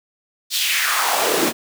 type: noise with high-pass filter sweep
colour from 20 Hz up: pink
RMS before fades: -19 dBFS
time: 0.5-1.53 s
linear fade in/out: 50 ms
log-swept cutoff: 4300 to 250 Hz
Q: 2.5
effects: none